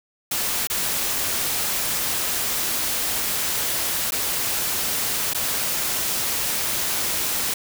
white noise with dropouts, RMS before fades -24 dBFS, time 0.31-7.54 s, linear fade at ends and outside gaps 5 ms, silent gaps 0.672-0.699 / 4.108-4.12 / 5.335-5.346 s, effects none

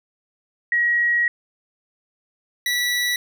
sine / 25% pulse tone pair in turn, 1903 / 1953.1 Hz, A#6 / B6, +35 / -20 cents, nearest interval unison, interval 45 cents, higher second, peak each -16 dBFS, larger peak neither, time 0.72-1.28 / 2.66-3.16 s, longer first, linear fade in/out 2 ms, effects none

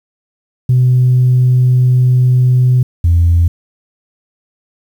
sine tone pair in turn, 126.2 / 84.94 Hz, B2 / F2, +38 / -48 cents, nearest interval perfect fifth, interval 686 cents, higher first, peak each -5 dBFS, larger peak neither, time 0.69-2.83 / 3.04-3.48 s, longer first, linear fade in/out 5 ms, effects tanh soft clip ceiling -3 dBFS + 7-bit

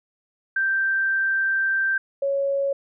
sine tone pair in turn, 1568 / 554.4 Hz, G6 / C#5, 0 / 0 cents, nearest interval octave + tritone, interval 1800 cents, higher first, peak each -19 / -20 dBFS, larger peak first, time 0.56-1.98 / 2.22-2.73 s, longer first, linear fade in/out 5 ms, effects none

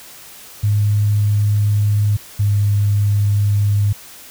sine tone pair in turn, 103.83 / 102.4 Hz, G#2 / G#2, 0 / -24 cents, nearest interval unison, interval 24 cents, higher first, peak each -12 dBFS, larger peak neither, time 0.63-2.17 / 2.39-3.93 s, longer neither, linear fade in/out 10 ms, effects white hiss -39 dBFS RMS until 4.3 s

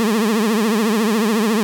30% pulse tone with vibrato, 217.9 Hz, A3, 17 cents flat, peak -12 dBFS, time 0-1.63 s, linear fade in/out 0 ms, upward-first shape triangle, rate 14 Hz, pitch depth 160 cents each way, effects none

